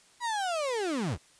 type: linear sweep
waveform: 35% pulse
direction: down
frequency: 987.8 to 60.1 Hz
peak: -27 dBFS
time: 0.2-1.18 s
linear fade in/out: 50 ms
effects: white hiss -60 dBFS RMS until 1.39 s + resampled to 22050 Hz